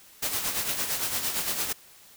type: noise with tremolo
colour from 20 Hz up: white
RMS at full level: -27 dBFS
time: 0.22-1.73 s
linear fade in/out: 10 ms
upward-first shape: sine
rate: 8.8 Hz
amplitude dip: 55%
effects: white hiss -53 dBFS RMS until 2.16 s